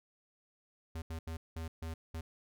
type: tone bursts at uneven times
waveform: square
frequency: 81.3 Hz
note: E2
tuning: 23 cents flat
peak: -39 dBFS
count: 6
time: 0.95-1.02 / 1.1-1.19 / 1.27-1.37 / 1.56-1.68 / 1.82-1.94 / 2.14-2.21 s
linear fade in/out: 5 ms
effects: none